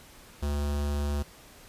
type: tone with notch filter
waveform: square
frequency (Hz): 72.4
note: D2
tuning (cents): -24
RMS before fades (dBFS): -29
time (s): 0.42-1.23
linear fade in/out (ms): 10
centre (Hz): 2100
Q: 2
effects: pink hiss -52 dBFS RMS until 1.68 s + resampled to 32000 Hz